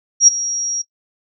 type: tone with ADSR envelope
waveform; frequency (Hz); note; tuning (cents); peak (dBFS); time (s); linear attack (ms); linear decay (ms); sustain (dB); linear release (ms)
sine; 5660; F8; +22; -3; 0.2-0.82; 75; 16; -16; 8
effects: noise-tail reverb RT60 0.1 s tail -19 dB re dry